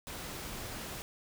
pink noise, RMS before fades -42 dBFS, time 0.07-1.02 s, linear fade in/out 0 ms, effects none

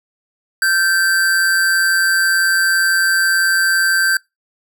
square tone with amplitude modulation, 1561 Hz, G6, 8 cents flat, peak -11 dBFS, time 0.62-4.17 s, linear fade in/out 2 ms, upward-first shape sine, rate 178 Hz, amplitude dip 45%, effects noise-tail reverb RT60 0.2 s tail -24 dB re dry

